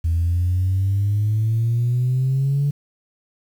sine exponential sweep, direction up, 81.5 to 144.6 Hz, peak -15 dBFS, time 0.04-2.71 s, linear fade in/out 10 ms, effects tanh soft clip ceiling -13 dBFS + 8-bit

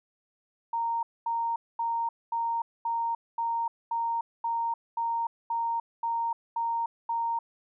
sine tone bursts, 926 Hz, A#5, 12 cents flat, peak -26 dBFS, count 13, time 0.73-7.39 s, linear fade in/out 5 ms, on 300 ms, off 230 ms, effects none

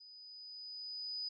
sine tone with level ramp, 4978 Hz, D#8, in tune, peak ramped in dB -54 to -37 dBFS, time 0-1.29 s, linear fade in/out 10 ms, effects none

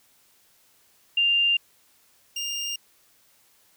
sine / 25% pulse tone pair in turn, 2794 / 2806 Hz, F7 / F7, 0 / +8 cents, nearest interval unison, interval 8 cents, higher second, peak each -18 / -24 dBFS, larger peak first, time 1.17-1.57 / 2.36-2.76 s, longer neither, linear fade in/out 5 ms, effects white hiss -61 dBFS RMS until 3.76 s

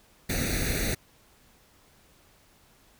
pink noise with comb filter, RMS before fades -28 dBFS, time 0.29-0.95 s, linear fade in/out 10 ms, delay 0.48 ms, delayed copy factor +1, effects pink hiss -60 dBFS RMS until 2.99 s

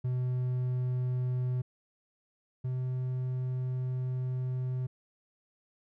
triangle tone pair in turn, 126 / 127.69 Hz, B2 / C3, +35 / -42 cents, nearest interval unison, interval 23 cents, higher second, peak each -26 / -28 dBFS, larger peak first, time 0.04-1.62 / 2.64-4.87 s, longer second, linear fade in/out 10 ms, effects none

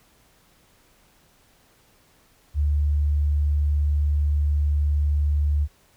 sine tone, 73.4 Hz, D2, in tune, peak -18 dBFS, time 2.54-5.68 s, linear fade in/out 50 ms, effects pink hiss -59 dBFS RMS until 5.96 s

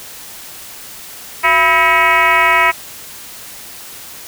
sine tone with frequency modulation, 1607 Hz, G6, 43 cents sharp, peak -8 dBFS, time 1.43-2.72 s, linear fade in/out 20 ms, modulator 310 Hz, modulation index 2.8, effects white hiss -33 dBFS RMS until 4.27 s

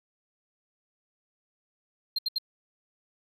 triangle tone bursts, 4186 Hz, C8, in tune, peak -24 dBFS, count 3, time 2.16-2.384 s, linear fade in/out 5 ms, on 26 ms, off 73 ms, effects none

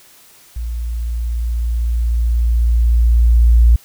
sine tone with level ramp, 58.1 Hz, A#1, 5 cents flat, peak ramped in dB -20 to -5 dBFS, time 0.56-3.76 s, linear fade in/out 5 ms, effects white hiss -46 dBFS RMS until 3.84 s

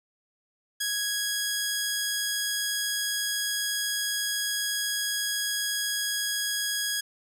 10% pulse tone, 1659 Hz, G#6, 2 cents flat, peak -18 dBFS, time 0.8-7.01 s, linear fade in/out 10 ms, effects none

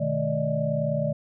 sine tone cluster, 124.4 / 153.8 / 216.1 / 585 / 624 Hz, B2 / D#3 / A3 / D5 / D#5, +13 / -20 / -31 / -7 / +5 cents, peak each -33 / -27 / -32 / -27 / -32 dBFS, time 0-1.13 s, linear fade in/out 10 ms, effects none

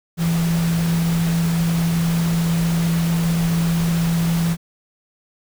sine tone in noise, 167.3 Hz, E3, 26 cents sharp, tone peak -16 dBFS, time 0.17-4.57 s, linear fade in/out 50 ms, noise pink, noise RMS -29 dBFS, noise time 0.17-4.57 s, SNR +10 dB, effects none

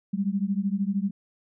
sine beating tone pair, 192.6 / 205.6 Hz, G3 / G#3, -30 / -17 cents, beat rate 13 Hz, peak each -26 / -27 dBFS, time 0.13-1.11 s, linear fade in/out 10 ms, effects none

